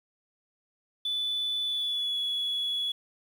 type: tone with pitch glide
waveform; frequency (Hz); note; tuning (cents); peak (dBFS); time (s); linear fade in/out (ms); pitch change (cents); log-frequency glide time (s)
sine; 3484 to 3383; A7 to G#7; -18 to +31; -26; 1.05-2.92; 5; -51; 1.64-2.17
effects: tanh soft clip ceiling -24 dBFS + 9-bit